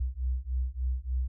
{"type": "beating tone pair", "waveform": "sine", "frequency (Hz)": [61.74, 65.14], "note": ["B1", "C2"], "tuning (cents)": [0, -7], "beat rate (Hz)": 3.4, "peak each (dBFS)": -31, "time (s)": [0, 1.28], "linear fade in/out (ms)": 10, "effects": []}